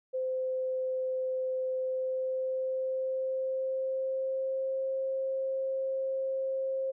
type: tone with pitch glide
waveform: sine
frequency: 517 to 531.8 Hz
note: C5 to C5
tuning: -21 to +28 cents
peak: -29 dBFS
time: 0.13-6.92 s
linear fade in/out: 20 ms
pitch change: +49 cents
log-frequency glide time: 1.76-4.91 s
effects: none